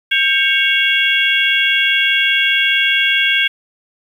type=harmonic tone with a mistuned harmonic; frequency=554.4 Hz; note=C#5; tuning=in tune; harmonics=3 / 4 / 5 / 6; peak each=-17 / -17 / -17 / -17 dBFS; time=0.11-3.48 s; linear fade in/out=10 ms; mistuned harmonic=3; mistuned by=-82 cents; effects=7-bit